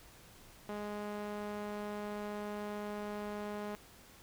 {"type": "tone with band-pass filter", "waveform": "sawtooth", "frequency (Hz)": 207.7, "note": "G#3", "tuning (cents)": 0, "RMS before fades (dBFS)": -41, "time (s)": [0.69, 3.75], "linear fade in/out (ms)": 0, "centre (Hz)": 680, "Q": 0.62, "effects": ["pink hiss -58 dBFS RMS until 4.22 s"]}